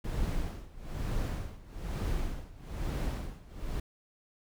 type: noise with tremolo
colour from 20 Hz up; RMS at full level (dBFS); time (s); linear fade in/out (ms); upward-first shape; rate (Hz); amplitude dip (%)
brown; -31; 0.04-3.8; 5; sine; 1.1; 90
effects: none